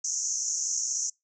pink band-pass noise, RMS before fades -30 dBFS, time 0.04-1.1 s, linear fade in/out 5 ms, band 5800 to 7000 Hz, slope 96 dB/octave, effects noise-tail reverb RT60 0.2 s tail -26 dB re dry

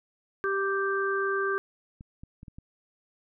harmonic tone, 392 Hz, G4, in tune, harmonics 1 / 3 / 4, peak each -28 / -31 / -30 dBFS, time 0.44-1.58 s, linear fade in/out 0 ms
clicks, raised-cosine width 5 ms, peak -32 dBFS, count 5, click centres 2.009 / 2.235 / 2.431 / 2.482 / 2.585 s
effects none

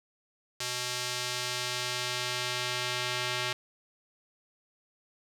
square tone with band-pass filter sweep, 124.1 Hz, B2, 9 cents sharp, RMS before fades -33 dBFS, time 0.6-3.53 s, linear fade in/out 5 ms, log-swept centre 5400 to 3200 Hz, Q 0.92, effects 9-bit

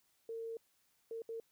sine tone bursts at uneven times, 455.1 Hz, A#4, 42 cents flat, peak -40 dBFS, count 3, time 0.29-0.57 / 1.11-1.22 / 1.29-1.4 s, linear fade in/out 2 ms, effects white hiss -75 dBFS RMS until 1.51 s

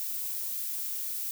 violet noise, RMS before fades -34 dBFS, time 0-1.31 s, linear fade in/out 0 ms, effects none

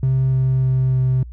triangle tone with pitch steps, 131.8 / 130.97 / 130.14 / 129.31 Hz, C3 / C3 / C3 / C3, +13 / +2 / -9 / -20 cents, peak -11 dBFS, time 0.03-1.23 s, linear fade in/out 2 ms, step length 300 ms, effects tanh soft clip ceiling -10 dBFS + added 60 Hz sine -32 dBFS peak until 1.32 s

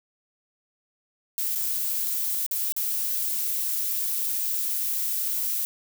violet noise with dropouts, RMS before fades -27 dBFS, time 1.38-5.65 s, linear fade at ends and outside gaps 0 ms, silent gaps 1.551-1.556 / 2.464-2.512 / 2.722-2.764 s, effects none

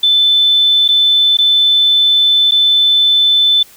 sine tone with dropouts, 3520 Hz, A7, in tune, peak -7 dBFS, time 0.03-3.63 s, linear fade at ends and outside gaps 5 ms, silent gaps 0.88-0.887 / 1.371-1.386 / 2.511-2.519 s, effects white hiss -42 dBFS RMS until 3.76 s

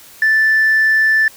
sine tone, 1760 Hz, A6, in tune, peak -8 dBFS, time 0.22-1.28 s, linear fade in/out 2 ms, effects tanh soft clip ceiling -7 dBFS + white hiss -41 dBFS RMS until 1.36 s

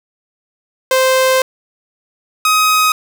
sawtooth tone pair in turn, 521 / 1260.1 Hz, C5 / D#6, -7 / +22 cents, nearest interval octave + minor third, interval 1529 cents, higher second, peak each -6 dBFS, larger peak neither, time 0.91-1.42 / 2.45-2.92 s, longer first, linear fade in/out 2 ms, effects none

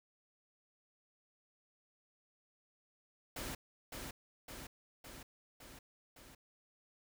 pink noise with echo, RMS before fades -43 dBFS, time 3.36-3.55 s, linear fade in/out 5 ms, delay 560 ms, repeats 5, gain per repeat -3 dB, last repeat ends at 6.35 s, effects none

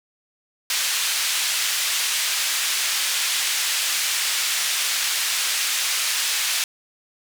pink band-pass noise, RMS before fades -23 dBFS, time 0.7-6.64 s, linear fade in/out 2 ms, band 2300 to 11000 Hz, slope 12 dB/octave, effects none

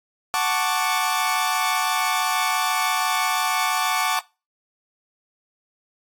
sawtooth chord, D major seventh, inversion first, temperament equal, 740 / 880 / 1108.7 / 1174.7 Hz, F#5 / A5 / C#6 / D6, 0 / 0 / 0 / 0 cents, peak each -22 dBFS, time 0.34-4.19 s, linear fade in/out 0 ms, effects noise-tail reverb RT60 0.3 s tail -22 dB re dry + AAC 64 kbps

